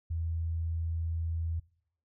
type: tone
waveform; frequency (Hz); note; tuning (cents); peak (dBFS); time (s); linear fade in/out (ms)
sine; 82.41; E2; 0; -30; 0.1-1.6; 10
effects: noise-tail reverb RT60 0.7 s tail -24 dB re dry